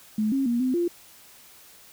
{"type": "tone with pitch steps", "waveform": "sine", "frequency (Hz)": [214.8, 271.2, 237.6, 256.6, 346.1], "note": ["A3", "C#4", "A#3", "C4", "F4"], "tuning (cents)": [-41, -38, 33, -34, -16], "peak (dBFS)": -21, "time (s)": [0.18, 0.88], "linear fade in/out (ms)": 5, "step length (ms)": 140, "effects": ["white hiss -51 dBFS RMS until 1.92 s"]}